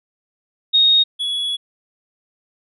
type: tone pair in turn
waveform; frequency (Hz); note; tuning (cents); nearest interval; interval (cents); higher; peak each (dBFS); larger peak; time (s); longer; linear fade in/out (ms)
sine / triangle; 3729 / 3377; A#7 / G#7; 0 / +28; major second; 172; first; -10 / -18; first; 0.73-1.04 / 1.19-1.57; second; 20
effects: resampled to 32000 Hz